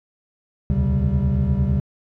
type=tone cluster; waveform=triangle; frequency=70.3 / 79 / 128.2 / 139.2 / 194.3 Hz; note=C#2 / D#2 / C3 / C#3 / G3; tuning=+25 / +27 / -35 / +8 / -15 cents; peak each=-21 dBFS; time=0.7-1.8 s; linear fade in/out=0 ms; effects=tanh soft clip ceiling -6 dBFS